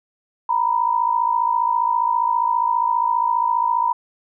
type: tone pair together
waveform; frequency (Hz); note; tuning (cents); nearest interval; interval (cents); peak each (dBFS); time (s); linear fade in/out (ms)
sine; 934.1 / 989; A#5 / B5; +3 / +2; minor second; 99; -19; 0.49-3.93; 5
effects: none